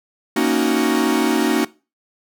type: chord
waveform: 45% pulse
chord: D# minor seventh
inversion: second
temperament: equal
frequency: 233.1 / 277.2 / 311.1 / 370 Hz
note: A#3 / C#4 / D#4 / F#4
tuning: 0 / 0 / 0 / 0 cents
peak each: -21 dBFS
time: 0.36-1.65 s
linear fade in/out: 5 ms
effects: noise-tail reverb RT60 0.3 s tail -20 dB re dry